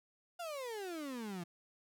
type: exponential sweep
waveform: 35% pulse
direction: down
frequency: 716 to 166.9 Hz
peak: -39 dBFS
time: 0.39-1.44 s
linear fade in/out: 10 ms
effects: none